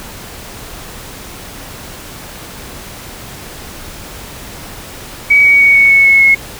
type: tone with pitch steps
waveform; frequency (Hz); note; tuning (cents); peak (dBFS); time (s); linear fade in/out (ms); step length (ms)
sine; 2268 / 2252 / 2237 / 2221 / 2206 / 2191 / 2176; C#7 / C#7 / C#7 / C#7 / C#7 / C#7 / C#7; +39 / +27 / +15 / +3 / -9 / -21 / -33; -4; 5.3-6.35; 10; 150
effects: pink hiss -30 dBFS RMS until 6.59 s